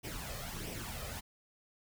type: noise with flanger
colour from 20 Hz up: pink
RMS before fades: -42 dBFS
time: 0.03-1.21 s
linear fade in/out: 20 ms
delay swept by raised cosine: 0.35 to 1.65 ms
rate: 1.5 Hz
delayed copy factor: +0.6
effects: none